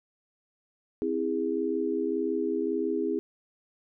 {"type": "chord", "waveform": "sine", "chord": "C augmented", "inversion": "none", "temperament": "just", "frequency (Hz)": [261.6, 327, 408.8], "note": ["C4", "E4", "G#4"], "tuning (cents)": [0, -14, -27], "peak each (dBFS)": [-32, -30, -29], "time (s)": [1.02, 3.19], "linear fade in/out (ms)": 0, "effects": []}